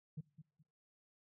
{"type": "tone with echo", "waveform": "sine", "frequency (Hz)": 153.1, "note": "D#3", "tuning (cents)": -28, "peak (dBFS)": -39, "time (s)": [0.17, 0.21], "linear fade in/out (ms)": 10, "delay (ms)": 210, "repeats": 2, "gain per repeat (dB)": -12, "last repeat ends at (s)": 0.63, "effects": ["noise-tail reverb RT60 0.6 s tail -24 dB re dry", "tanh soft clip ceiling -38 dBFS"]}